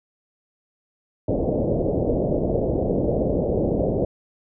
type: low-pass noise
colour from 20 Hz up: white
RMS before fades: -22 dBFS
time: 1.28-4.05 s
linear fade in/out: 5 ms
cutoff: 620 Hz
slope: 48 dB/octave
effects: none